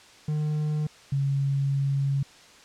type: tone pair in turn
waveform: triangle / sine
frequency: 151.7 / 138.46 Hz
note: D#3 / C#3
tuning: -44 / -2 cents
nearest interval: major second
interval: 158 cents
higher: first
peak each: -22 dBFS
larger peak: neither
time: 0.28-0.87 / 1.12-2.23 s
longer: second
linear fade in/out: 5 ms
effects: white hiss -51 dBFS RMS until 2.64 s + low-pass 6000 Hz 12 dB/octave